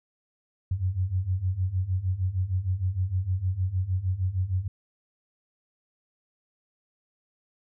sine beating tone pair, 89.2 / 95.7 Hz, F2 / G2, +37 / -41 cents, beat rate 6.5 Hz, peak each -29 / -26 dBFS, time 0.71-4.68 s, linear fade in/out 5 ms, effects none

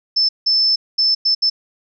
sine tone bursts at uneven times, 5274 Hz, E8, in tune, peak -12 dBFS, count 5, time 0.16-0.29 / 0.46-0.76 / 0.98-1.15 / 1.25-1.35 / 1.42-1.5 s, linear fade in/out 10 ms, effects none

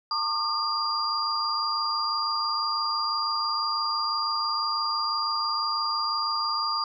sine tone cluster, 905 / 1102 / 1208 / 4785 Hz, A5 / C#6 / D6 / D8, +48 / -11 / +48 / +32 cents, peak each -34 / -35 / -28 / -28 dBFS, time 0.11-6.84 s, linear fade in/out 2 ms, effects none

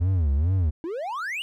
triangle tone with vibrato, 81.2 Hz, E2, 26 cents flat, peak -17 dBFS, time 0-0.71 s, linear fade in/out 20 ms, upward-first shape sine, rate 2.3 Hz, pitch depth 290 cents each way
triangle exponential sweep, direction up, 310.1 to 3013 Hz, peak -26 dBFS, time 0.84-1.42 s, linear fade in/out 0 ms
effects none

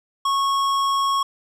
sine tone with tanh clipping, 1100 Hz, C#6, 14 cents flat, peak -20 dBFS, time 0.25-1.23 s, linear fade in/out 5 ms, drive 15 dB, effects none

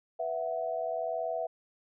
sine chord, B suspended fourth, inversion none, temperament equal, 493.9 / 659.3 / 740 Hz, B4 / E5 / F#5, 0 / 0 / 0 cents, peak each -38 / -32 / -37 dBFS, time 0.19-1.47 s, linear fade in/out 10 ms, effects none

